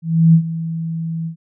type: tone with ADSR envelope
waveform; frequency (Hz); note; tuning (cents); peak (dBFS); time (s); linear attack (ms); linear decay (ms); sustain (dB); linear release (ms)
sine; 163.8; E3; -11; -5; 0.02-1.36; 320; 79; -15; 97
effects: none